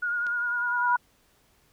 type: tone with vibrato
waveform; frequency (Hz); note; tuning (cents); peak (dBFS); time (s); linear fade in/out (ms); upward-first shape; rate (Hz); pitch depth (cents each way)
sine; 1433; F6; +44; -25; 0.02-0.97; 10; triangle; 10; 43
type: tone with exponential growth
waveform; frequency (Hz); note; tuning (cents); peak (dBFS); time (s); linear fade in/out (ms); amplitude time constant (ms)
sine; 976; B5; -21; -19; 0.08-0.96; 2; 190
type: click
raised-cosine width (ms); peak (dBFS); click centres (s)
0.2; -26; 0.267
effects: pink hiss -64 dBFS RMS until 1.72 s